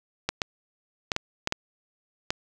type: clicks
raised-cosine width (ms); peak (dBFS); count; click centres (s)
0.2; -8; 7; 0.29 / 0.418 / 1.118 / 1.164 / 1.474 / 1.524 / 2.305
effects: none